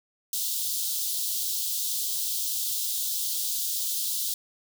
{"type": "high-pass noise", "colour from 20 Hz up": "white", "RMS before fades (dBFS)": -29, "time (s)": [0.33, 4.34], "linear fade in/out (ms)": 2, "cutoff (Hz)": 3300, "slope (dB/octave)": 48, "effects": []}